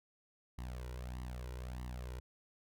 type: tone with flanger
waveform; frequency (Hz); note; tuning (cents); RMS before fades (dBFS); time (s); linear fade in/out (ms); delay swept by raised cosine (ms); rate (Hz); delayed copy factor
sawtooth; 62; B1; +7; -44; 0.58-2.2; 5; 1 to 2.1; 1.6; +0.75
effects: none